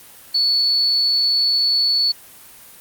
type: tone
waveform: sine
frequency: 4435 Hz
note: C#8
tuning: in tune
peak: -14 dBFS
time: 0.34-2.12 s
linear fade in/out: 10 ms
effects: white hiss -43 dBFS RMS until 2.8 s + Opus 32 kbps